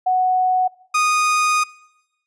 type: tone pair in turn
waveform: sine / 30% pulse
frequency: 740 / 1236.5 Hz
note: F#5 / D#6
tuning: 0 / -11 cents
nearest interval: major sixth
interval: 889 cents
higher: second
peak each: -14 / -12 dBFS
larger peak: second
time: 0.06-0.68 / 0.94-1.64 s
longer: second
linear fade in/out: 10 ms
effects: noise-tail reverb RT60 1.0 s tail -23 dB re dry + resampled to 22050 Hz